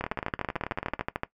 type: two click trains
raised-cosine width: 0.5 ms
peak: -16 / -13 dBFS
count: 19 / 17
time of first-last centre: 0.01-0.994 / 0.04-1.234 s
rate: 18.3 / 13.4 Hz
effects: noise-tail reverb RT60 0.1 s tail -18 dB re dry